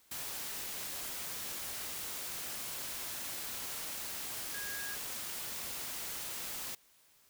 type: tone in noise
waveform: sine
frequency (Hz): 1646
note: G#6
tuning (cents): -16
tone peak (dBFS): -42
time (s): 4.54-4.95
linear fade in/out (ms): 5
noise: white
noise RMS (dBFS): -41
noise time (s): 0.11-6.75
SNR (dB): -4
effects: white hiss -66 dBFS RMS until 7.29 s